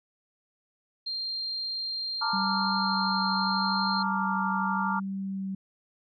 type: tone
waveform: sine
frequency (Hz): 4186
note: C8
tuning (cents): 0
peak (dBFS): -30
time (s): 1.06-4.03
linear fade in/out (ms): 10
type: chord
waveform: sine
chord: Bb major seventh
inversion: third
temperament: equal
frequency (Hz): 880 / 932.3 / 1174.7 / 1396.9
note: A5 / Bb5 / D6 / F6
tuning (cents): 0 / 0 / 0 / 0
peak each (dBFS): -32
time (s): 2.21-5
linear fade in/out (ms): 10
type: tone with vibrato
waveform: sine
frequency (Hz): 193.1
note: G3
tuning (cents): -26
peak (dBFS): -30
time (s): 2.33-5.55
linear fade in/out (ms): 5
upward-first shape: sine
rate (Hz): 0.81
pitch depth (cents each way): 10
effects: none